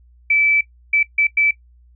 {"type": "tone bursts at uneven times", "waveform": "sine", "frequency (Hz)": 2313, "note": "D7", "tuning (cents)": -27, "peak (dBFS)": -12, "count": 4, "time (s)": [[0.3, 0.61], [0.93, 1.03], [1.18, 1.27], [1.37, 1.51]], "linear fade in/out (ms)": 5, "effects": ["noise-tail reverb RT60 0.1 s tail -19 dB re dry", "added 60 Hz sine -47 dBFS peak until 1.95 s"]}